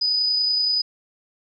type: tone with amplitude modulation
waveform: sine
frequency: 4978 Hz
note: D#8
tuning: in tune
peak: -17 dBFS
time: 0.01-0.82 s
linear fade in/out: 10 ms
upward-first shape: sine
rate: 30.5 Hz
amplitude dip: 25%
effects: none